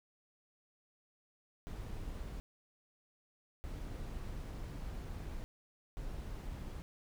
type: noise bursts at uneven times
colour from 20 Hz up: brown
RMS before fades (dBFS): -43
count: 3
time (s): 1.67-2.4 / 3.64-5.44 / 5.97-6.82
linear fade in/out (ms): 0
effects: none